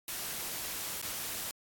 white noise with dropouts, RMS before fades -38 dBFS, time 0.08-1.51 s, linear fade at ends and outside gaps 1 ms, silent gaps 1.016-1.026 s, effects AAC 64 kbps

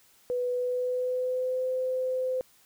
sine tone with pitch glide, 494.2 to 513.1 Hz, B4 to C5, +1 to -34 cents, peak -26 dBFS, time 0.3-2.41 s, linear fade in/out 0 ms, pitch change +65 cents, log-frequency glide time 0.51-1.68 s, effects white hiss -61 dBFS RMS until 2.65 s

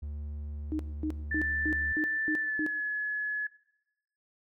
triangle tone, 73.42 Hz, D2, in tune, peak -33 dBFS, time 0.02-1.93 s, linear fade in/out 10 ms
sine tone bursts, 308.6 Hz, D#4, 14 cents flat, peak -29 dBFS, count 7, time 0.72-2.664 s, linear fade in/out 0 ms, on 72 ms, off 240 ms
sine tone with pitch glide, 1765 to 1701.9 Hz, A6 to G#6, +5 to +42 cents, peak -29 dBFS, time 1.31-3.47 s, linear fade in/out 5 ms, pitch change -63 cents, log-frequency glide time 2.39-2.71 s
effects noise-tail reverb RT60 0.9 s tail -19 dB re dry

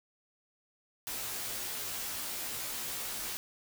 white noise with comb filter, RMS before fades -38 dBFS, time 1.07-3.37 s, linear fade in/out 0 ms, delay 15 ms, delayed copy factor -0.9, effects none

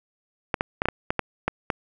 clicks, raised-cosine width 0.5 ms, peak -7 dBFS, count 9, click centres 0.542 / 0.609 / 0.819 / 0.856 / 0.886 / 1.105 / 1.193 / 1.48 / 1.702 s, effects none

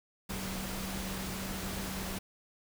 sine tone in noise, 190.9 Hz, G3, 46 cents flat, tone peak -40 dBFS, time 0.29-2.19 s, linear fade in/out 10 ms, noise pink, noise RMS -39 dBFS, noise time 0.29-2.19 s, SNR -4 dB, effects none

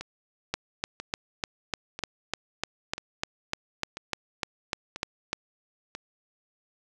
two click trains, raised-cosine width 0.2 ms, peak -10 / -19 dBFS, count 17 / 7, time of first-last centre 0.54-5.33 / 0.01-5.951 s, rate 3.34 / 1.01 Hz, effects none

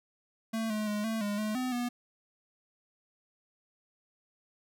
square tone with pitch steps, 224.1 / 213.6 / 208.9 / 223.2 / 205.3 / 213.9 / 254 / 243.1 Hz, A3 / G#3 / G#3 / A3 / G#3 / A3 / B3 / B3, +32 / +49 / +10 / +25 / -20 / -49 / +49 / -27 cents, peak -31 dBFS, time 0.53-1.89 s, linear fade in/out 10 ms, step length 170 ms, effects none

